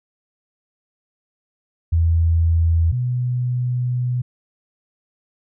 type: tone pair in turn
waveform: sine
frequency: 82.9 / 124.1 Hz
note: E2 / B2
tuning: +10 / +9 cents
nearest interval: perfect fifth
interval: 699 cents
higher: second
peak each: -13 / -18 dBFS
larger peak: first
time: 1.92-2.92 / 2.92-4.22 s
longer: second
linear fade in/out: 10 ms
effects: none